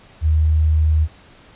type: tone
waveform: sine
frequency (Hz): 77.9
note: D#2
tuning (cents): +3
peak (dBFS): -12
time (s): 0.21-1.08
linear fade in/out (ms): 50
effects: pink hiss -47 dBFS RMS until 1.55 s + resampled to 8000 Hz